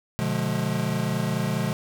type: chord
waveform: square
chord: B diminished seventh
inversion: none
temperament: just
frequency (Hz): 123.47 / 148.16 / 177.8 / 213.4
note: B2 / D3 / F3 / Ab3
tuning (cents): 0 / +16 / +31 / +47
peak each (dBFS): -30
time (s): 0.19-1.73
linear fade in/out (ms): 0
effects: none